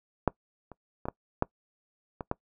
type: clicks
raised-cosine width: 1 ms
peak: -8 / -30 / -21 / -16 / -10 / -21 / -14 dBFS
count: 7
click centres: 0.277 / 0.717 / 1.055 / 1.085 / 1.424 / 2.208 / 2.314 s
effects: noise-tail reverb RT60 0.1 s tail -23 dB re dry